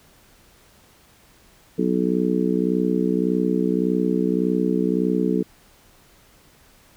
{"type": "harmonic tone", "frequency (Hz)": 61.74, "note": "B1", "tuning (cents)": 0, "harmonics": [3, 4, 5, 6, 7], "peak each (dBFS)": [-23, -24, -24, -28, -25], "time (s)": [1.78, 5.43], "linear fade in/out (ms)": 10, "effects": ["pink hiss -54 dBFS RMS until 6.96 s"]}